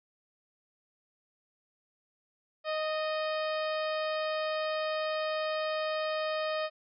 harmonic tone with a mistuned harmonic, 622.3 Hz, D#5, in tune, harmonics 1 / 2 / 3 / 4 / 5 / 6 / 7 / 8, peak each -31 / -37 / -41 / -43 / -45 / -47 / -48 / -49 dBFS, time 2.64-6.7 s, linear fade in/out 50 ms, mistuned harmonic 3, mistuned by -22 cents, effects none

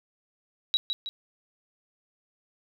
sine tone with echo, 3878 Hz, B7, 32 cents flat, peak -20 dBFS, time 0.74-0.77 s, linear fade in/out 0 ms, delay 160 ms, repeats 2, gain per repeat -6 dB, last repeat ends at 1.09 s, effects none

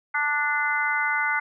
harmonic tone, 293.7 Hz, D4, in tune, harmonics 3 / 4 / 5 / 6 / 7, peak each -29 / -31 / -25 / -36 / -26 dBFS, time 0.14-1.4 s, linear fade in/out 10 ms, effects none

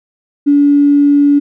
triangle tone with tanh clipping, 286.8 Hz, D4, 41 cents flat, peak -5 dBFS, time 0.46-1.4 s, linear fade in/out 20 ms, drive 3 dB, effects none

